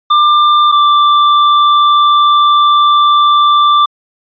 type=tone pair in turn; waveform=square; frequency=1191 / 1176.6 Hz; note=D6 / D6; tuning=+24 / +3 cents; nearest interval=unison; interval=21 cents; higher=first; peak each=-6 dBFS; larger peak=neither; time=0.1-0.72 / 0.72-3.86 s; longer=second; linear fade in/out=10 ms; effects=resampled to 11025 Hz